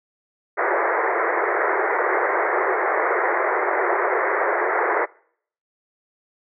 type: band-pass noise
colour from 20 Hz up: pink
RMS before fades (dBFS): -21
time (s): 0.57-5.06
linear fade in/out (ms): 20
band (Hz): 350 to 2100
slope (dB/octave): 96
effects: noise-tail reverb RT60 0.6 s tail -24 dB re dry